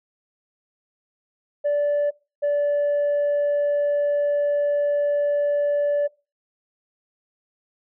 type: tone pair in turn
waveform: sine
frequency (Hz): 582 / 579.9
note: D5 / D5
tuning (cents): -16 / -22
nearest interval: unison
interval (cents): 6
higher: first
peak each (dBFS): -16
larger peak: neither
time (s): 1.64-2.11 / 2.42-6.08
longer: second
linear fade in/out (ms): 20
effects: noise-tail reverb RT60 0.3 s tail -22 dB re dry + tanh soft clip ceiling -17 dBFS